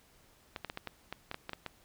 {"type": "clicks", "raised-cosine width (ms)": 0.3, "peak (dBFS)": -22, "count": 11, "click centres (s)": [0.562, 0.647, 0.699, 0.774, 0.873, 1.126, 1.314, 1.344, 1.494, 1.533, 1.663], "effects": ["pink hiss -64 dBFS RMS until 1.84 s"]}